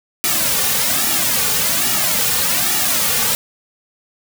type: noise with flanger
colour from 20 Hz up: white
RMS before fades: -17 dBFS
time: 0.24-3.35 s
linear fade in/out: 0 ms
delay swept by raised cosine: 1.9 to 3.1 ms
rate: 1.2 Hz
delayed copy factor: -0.8
effects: none